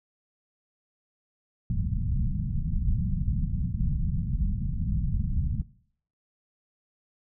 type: low-pass noise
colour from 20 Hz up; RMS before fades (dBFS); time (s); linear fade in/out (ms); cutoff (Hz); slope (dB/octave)
pink; -27; 1.7-5.62; 2; 200; 48
effects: noise-tail reverb RT60 0.6 s tail -19 dB re dry